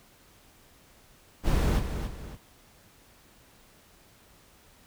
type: noise with echo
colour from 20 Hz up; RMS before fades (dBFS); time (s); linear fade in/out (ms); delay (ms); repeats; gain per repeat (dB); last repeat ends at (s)
brown; -24; 1.43-1.82; 50; 280; 2; -8; 2.38
effects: pink hiss -58 dBFS RMS until 4.86 s